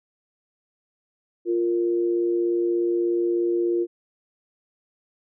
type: tone pair together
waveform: sine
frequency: 348.7 / 465.4 Hz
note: F4 / A#4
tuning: -3 / -3 cents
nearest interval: perfect fourth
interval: 500 cents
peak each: -20 / -29 dBFS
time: 1.45-3.87 s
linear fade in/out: 50 ms
effects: none